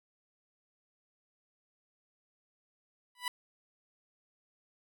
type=tone with exponential growth; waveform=15% pulse; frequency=987.8 Hz; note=B5; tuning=in tune; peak=-22 dBFS; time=3.15-3.28 s; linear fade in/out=2 ms; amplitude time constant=27 ms; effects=none